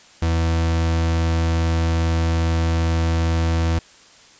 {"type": "tone", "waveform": "40% pulse", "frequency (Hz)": 82.41, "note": "E2", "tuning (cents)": 0, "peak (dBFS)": -16, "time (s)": [0.22, 3.79], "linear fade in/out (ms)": 5, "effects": ["white hiss -48 dBFS RMS until 4.39 s", "resampled to 16000 Hz"]}